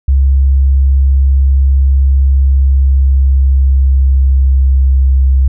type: tone with pitch glide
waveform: sine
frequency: 67.6 to 66.25 Hz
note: C#2 to C2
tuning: -43 to +22 cents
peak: -5 dBFS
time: 0.08-5.48 s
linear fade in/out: 5 ms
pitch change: -35 cents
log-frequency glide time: 2.27-5.12 s
effects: none